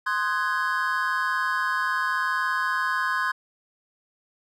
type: chord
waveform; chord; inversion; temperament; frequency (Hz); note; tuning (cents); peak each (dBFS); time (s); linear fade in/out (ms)
triangle; Ab dominant seventh; first; equal with one note detuned; 1046.5 / 1244.5 / 1500.6 / 1661.2; C6 / Eb6 / Gb6 / Ab6; 0 / 0 / +24 / 0; -25 / -30 / -27 / -26; 0.06-3.32; 10
effects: none